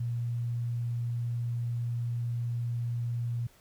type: tone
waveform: sine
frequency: 118.9 Hz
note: A#2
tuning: 35 cents sharp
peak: -29 dBFS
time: 0-3.47 s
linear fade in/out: 5 ms
effects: pink hiss -61 dBFS RMS until 3.6 s